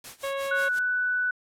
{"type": "noise with tremolo", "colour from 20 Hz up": "white", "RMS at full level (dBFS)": -40, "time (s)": [0.04, 0.79], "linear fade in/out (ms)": 2, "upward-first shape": "sine", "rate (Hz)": 5.6, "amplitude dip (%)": 90}
{"type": "harmonic tone", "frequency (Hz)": 550, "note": "C#5", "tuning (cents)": -14, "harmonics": [1, 2, 3, 4, 5, 6, 7], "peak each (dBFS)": [-29, -35, -39, -41, -43, -45, -46], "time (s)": [0.23, 0.69], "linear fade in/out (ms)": 10}
{"type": "tone with pitch glide", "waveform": "sine", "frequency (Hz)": [1479, 1488.4], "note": ["F#6", "F#6"], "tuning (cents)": [-1, 10], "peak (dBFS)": -23, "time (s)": [0.51, 1.31], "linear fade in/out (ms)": 5, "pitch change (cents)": 11, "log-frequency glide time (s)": [0.73, 0.8]}
{"effects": ["low-pass 12000 Hz 12 dB/octave"]}